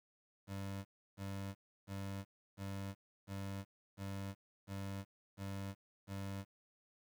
25% pulse tone bursts, 98 Hz, G2, in tune, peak -38 dBFS, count 9, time 0.47-6.45 s, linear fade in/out 50 ms, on 380 ms, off 320 ms, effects 11-bit

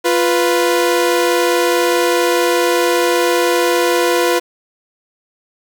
sawtooth tone pair together, 349 / 493.6 Hz, F4 / B4, -1 / -1 cents, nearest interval tritone, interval 600 cents, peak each -11 dBFS, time 0.04-4.4 s, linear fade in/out 20 ms, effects 7-bit

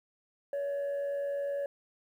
sine tone with frequency modulation, 565 Hz, C#5, 33 cents sharp, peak -28 dBFS, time 0.53-1.66 s, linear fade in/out 2 ms, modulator 91.1 Hz, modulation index 0.21, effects tanh soft clip ceiling -30 dBFS + 11-bit

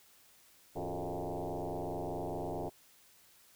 sine tone with frequency modulation, 164.81 Hz, E3, in tune, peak -35 dBFS, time 0.75-2.7 s, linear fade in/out 20 ms, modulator 88.6 Hz, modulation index 7.4, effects white hiss -63 dBFS RMS until 3.55 s

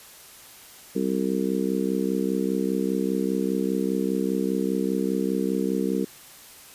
harmonic tone, 65 Hz, C2, 11 cents flat, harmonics 3 / 4 / 5 / 6 / 7, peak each -27 / -28 / -29 / -30 / -30 dBFS, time 0.95-6.05 s, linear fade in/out 10 ms, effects white hiss -47 dBFS RMS until 6.74 s + resampled to 32000 Hz

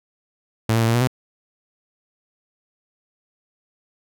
sawtooth tone with pitch steps, 111.7 / 114.7 / 113.5 / 115.9 / 120.7 / 127.8 Hz, A2 / A#2 / A#2 / A#2 / B2 / C3, +27 / -28 / -46 / -10 / -39 / -40 cents, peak -12 dBFS, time 0.69-1.074 s, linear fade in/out 5 ms, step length 64 ms, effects none

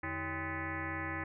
sine tone with frequency modulation, 1030 Hz, C6, 28 cents flat, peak -35 dBFS, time 0.03-1.24 s, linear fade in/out 5 ms, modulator 236 Hz, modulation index 4.6, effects none

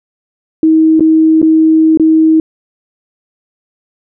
sine tone with dropouts, 318 Hz, D#4, 38 cents sharp, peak -4 dBFS, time 0.63-2.4 s, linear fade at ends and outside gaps 2 ms, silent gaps 0.996-1.006 / 1.417-1.427 / 1.974-1.997 s, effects none

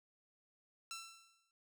10% pulse tone with exponential decay, 1342 Hz, E6, 31 cents sharp, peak -34 dBFS, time 0.91-1.51 s, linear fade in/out 1 ms, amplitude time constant 130 ms, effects none

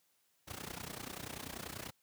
pink noise with amplitude modulation, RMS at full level -41 dBFS, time 0.47-1.91 s, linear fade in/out 20 ms, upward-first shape sine, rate 30.3 Hz, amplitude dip 85%, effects white hiss -75 dBFS RMS until 2.02 s + high-pass 80 Hz 12 dB/octave

